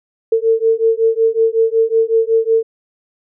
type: beating tone pair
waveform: sine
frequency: 448.1 / 453.5 Hz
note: A4 / A#4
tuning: +32 / -48 cents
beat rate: 5.4 Hz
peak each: -14 dBFS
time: 0.32-2.63 s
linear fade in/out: 5 ms
effects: none